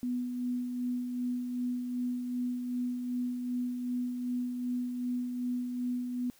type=tone with tremolo; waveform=sine; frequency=246.9 Hz; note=B3; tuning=in tune; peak=-29 dBFS; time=0.03-6.3 s; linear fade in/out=0 ms; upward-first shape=sine; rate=2.6 Hz; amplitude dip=40%; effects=white hiss -62 dBFS RMS until 6.39 s